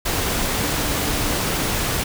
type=tone in noise; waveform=sine; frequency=294.9 Hz; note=D4; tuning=7 cents sharp; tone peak=-31 dBFS; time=0.63-1.39 s; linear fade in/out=10 ms; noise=pink; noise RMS=-22 dBFS; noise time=0.05-2.04 s; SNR=-12 dB; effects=none